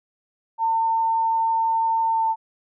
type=tone with pitch glide; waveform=sine; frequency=903 to 894.7 Hz; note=A5 to A5; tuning=+45 to +29 cents; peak=-18 dBFS; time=0.58-2.36 s; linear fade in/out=50 ms; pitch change=-16 cents; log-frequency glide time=2.13-2.24 s; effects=none